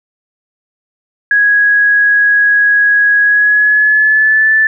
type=tone with pitch glide; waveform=sine; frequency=1661.2 to 1754.9 Hz; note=G#6 to A6; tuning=0 to -5 cents; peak=-6 dBFS; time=1.31-4.67 s; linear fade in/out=2 ms; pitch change=+95 cents; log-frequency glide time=3.22-4.52 s; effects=none